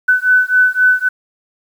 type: beating tone pair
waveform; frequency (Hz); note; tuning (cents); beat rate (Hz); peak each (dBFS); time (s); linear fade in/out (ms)
sine; 1501 / 1504.8; F#6 / F#6; +24 / +29; 3.8; -12; 0.08-1.09; 10
effects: 7-bit